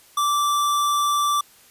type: tone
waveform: square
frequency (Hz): 1168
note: D6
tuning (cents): -10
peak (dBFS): -19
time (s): 0.17-1.41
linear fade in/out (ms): 5
effects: white hiss -52 dBFS RMS until 1.7 s + resampled to 32000 Hz